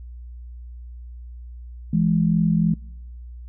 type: tone pair together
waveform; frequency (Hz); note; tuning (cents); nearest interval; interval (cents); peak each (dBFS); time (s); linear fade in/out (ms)
sine; 166.6 / 209.9; E3 / G#3; +19 / +19; major third; 400; -18 / -20; 1.93-2.74; 5
effects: noise-tail reverb RT60 0.9 s tail -25 dB re dry + added 60 Hz sine -35 dBFS peak until 3.48 s